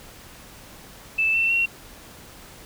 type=tone with pitch steps; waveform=sine; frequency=2637 / 2685 / 2733 Hz; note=E7 / E7 / F7; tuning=0 / +31 / -38 cents; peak=-18 dBFS; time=1.18-1.66 s; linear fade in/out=10 ms; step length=160 ms; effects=pink hiss -45 dBFS RMS until 2.65 s